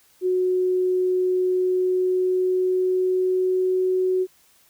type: tone with pitch glide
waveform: sine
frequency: 367.3 to 370.9 Hz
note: F#4 to F#4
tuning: -13 to +4 cents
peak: -18 dBFS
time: 0.21-4.27 s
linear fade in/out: 50 ms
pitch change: +17 cents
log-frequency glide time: 1.51-3.84 s
effects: white hiss -58 dBFS RMS until 4.69 s